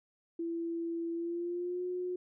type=tone with pitch glide; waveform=sine; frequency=335.1 to 361.2 Hz; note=E4 to F#4; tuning=+29 to -42 cents; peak=-33 dBFS; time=0.39-2.16 s; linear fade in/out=5 ms; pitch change=+129 cents; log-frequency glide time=1.13-1.84 s; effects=none